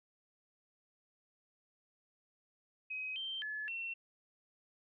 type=tone with pitch steps; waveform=sine; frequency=2530 / 3135 / 1716 / 2710 Hz; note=D#7 / G7 / A6 / E7; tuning=+28 / -1 / -44 / +47 cents; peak=-38 dBFS; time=2.9-3.94 s; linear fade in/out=10 ms; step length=260 ms; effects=none